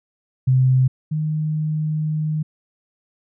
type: tone pair in turn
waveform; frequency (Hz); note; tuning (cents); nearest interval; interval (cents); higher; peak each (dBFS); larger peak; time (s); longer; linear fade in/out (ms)
sine; 129.8 / 154.4; C3 / D#3; -13 / -13; minor third; 300; second; -12 / -19; first; 0.47-0.88 / 1.11-2.43; second; 10
effects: none